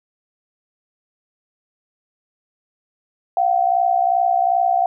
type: tone pair together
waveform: sine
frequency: 698.5 / 761.1 Hz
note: F5 / F#5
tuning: 0 / +49 cents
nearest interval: minor second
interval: 149 cents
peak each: -17 dBFS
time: 3.37-4.86 s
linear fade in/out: 2 ms
effects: none